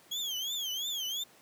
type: tone with vibrato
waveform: 35% pulse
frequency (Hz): 3268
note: G#7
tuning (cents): -29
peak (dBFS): -31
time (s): 0.11-1.24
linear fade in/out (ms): 10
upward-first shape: triangle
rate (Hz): 2.9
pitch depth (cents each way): 180
effects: pink hiss -59 dBFS RMS until 1.41 s + high-pass 200 Hz 12 dB/octave